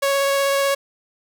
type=tone with vibrato; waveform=sawtooth; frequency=554.4 Hz; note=C#5; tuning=in tune; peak=-13 dBFS; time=0.02-0.75 s; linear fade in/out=10 ms; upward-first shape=sine; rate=16 Hz; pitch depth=9 cents each way; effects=none